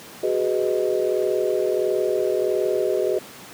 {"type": "chord", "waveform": "sine", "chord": "G# minor seventh", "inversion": "third", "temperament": "just", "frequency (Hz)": [373.8, 415.3, 498.4, 623], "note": ["F#4", "G#4", "B4", "D#5"], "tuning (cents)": [18, 0, 16, 2], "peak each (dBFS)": [-23, -24, -26, -26], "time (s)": [0.23, 3.19], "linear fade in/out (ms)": 5, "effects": ["pink hiss -41 dBFS RMS until 3.53 s", "high-pass 150 Hz 12 dB/octave"]}